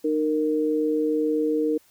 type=tone pair together; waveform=sine; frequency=305.7 / 463.7 Hz; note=D#4 / A#4; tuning=-30 / -9 cents; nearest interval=perfect fifth; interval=721 cents; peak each=-23 dBFS; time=0.04-1.78 s; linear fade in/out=10 ms; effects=white hiss -59 dBFS RMS until 1.9 s